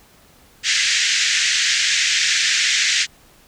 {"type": "band-pass noise", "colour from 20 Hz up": "pink", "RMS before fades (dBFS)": -18, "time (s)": [0.63, 3.07], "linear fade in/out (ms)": 50, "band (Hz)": [1700, 7300], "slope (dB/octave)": 48, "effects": ["pink hiss -51 dBFS RMS until 3.47 s"]}